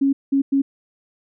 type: tone bursts at uneven times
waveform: sine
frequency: 275 Hz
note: C#4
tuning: 14 cents flat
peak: -14 dBFS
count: 3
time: 0.01-0.13 / 0.32-0.42 / 0.52-0.62 s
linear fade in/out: 10 ms
effects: none